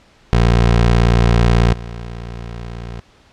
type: tone with level steps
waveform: 20% pulse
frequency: 58.27 Hz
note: A#1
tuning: in tune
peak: -5 / -22 dBFS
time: 0.33-3 s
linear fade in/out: 0 ms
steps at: 1.73 s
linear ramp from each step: 2 ms
effects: pink hiss -50 dBFS RMS until 3.32 s + low-pass 5000 Hz 12 dB/octave